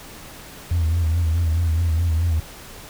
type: tone with vibrato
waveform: sine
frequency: 82.8 Hz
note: E2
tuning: 8 cents sharp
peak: -15 dBFS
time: 0.71-2.4 s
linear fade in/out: 5 ms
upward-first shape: sine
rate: 4.7 Hz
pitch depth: 73 cents each way
effects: tanh soft clip ceiling -14 dBFS + pink hiss -40 dBFS RMS until 2.89 s